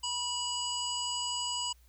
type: harmonic tone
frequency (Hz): 976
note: B5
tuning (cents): -21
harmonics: 1 / 3 / 5 / 7 / 8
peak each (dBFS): -38 / -35 / -39 / -43 / -39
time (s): 0.03-1.73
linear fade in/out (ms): 10
effects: added 60 Hz sine -58 dBFS peak until 1.88 s + white hiss -68 dBFS RMS until 1.88 s